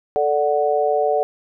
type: chord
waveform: sine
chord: D major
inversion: second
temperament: equal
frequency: 440 / 587.3 / 740 Hz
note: A4 / D5 / F#5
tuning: 0 / 0 / 0 cents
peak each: -20 dBFS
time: 0.16-1.23 s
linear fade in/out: 0 ms
effects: none